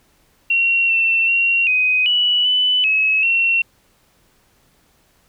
sine tone with pitch steps, 2738 / 2693 / 2746 / 2508 / 2948 / 3000 / 2572 / 2721 Hz, F7 / E7 / F7 / D#7 / F#7 / F#7 / E7 / F7, -35 / +36 / -30 / +13 / -7 / +23 / -43 / -46 cents, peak -13 dBFS, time 0.5-3.62 s, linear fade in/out 5 ms, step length 390 ms, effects pink hiss -58 dBFS RMS until 5.28 s

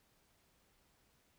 silence, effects pink hiss -73 dBFS RMS until 1.38 s

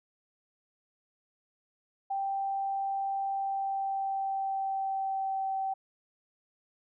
sine tone with pitch glide, 784 to 771.9 Hz, G5 to G5, 0 to -27 cents, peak -29 dBFS, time 2.1-5.74 s, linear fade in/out 10 ms, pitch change -27 cents, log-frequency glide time 3.31-5.55 s, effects none

